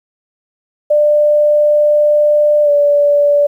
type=tone with pitch glide; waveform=sine; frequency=595 to 579.7 Hz; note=D5 to D5; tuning=+22 to -23 cents; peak=-7 dBFS; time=0.9-3.47 s; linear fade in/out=10 ms; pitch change=-45 cents; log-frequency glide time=2.63-2.7 s; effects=8-bit